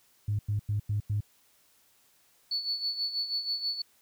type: tone bursts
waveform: sine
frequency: 103.83 Hz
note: G#2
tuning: in tune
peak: -25 dBFS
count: 5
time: 0.28-1.206 s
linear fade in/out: 5 ms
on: 110 ms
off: 94 ms
type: tone with tremolo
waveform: sine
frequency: 4445 Hz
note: C#8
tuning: 4 cents sharp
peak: -26 dBFS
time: 2.51-3.82 s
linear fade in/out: 5 ms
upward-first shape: sine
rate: 6.2 Hz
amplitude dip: 70%
effects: tanh soft clip ceiling -21 dBFS + white hiss -65 dBFS RMS until 4.01 s